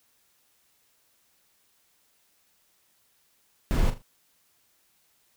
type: noise with echo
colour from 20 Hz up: brown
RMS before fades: -22 dBFS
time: 3.71-3.9 s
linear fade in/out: 0 ms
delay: 40 ms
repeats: 3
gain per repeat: -10 dB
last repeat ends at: 4.02 s
effects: white hiss -67 dBFS RMS until 5.36 s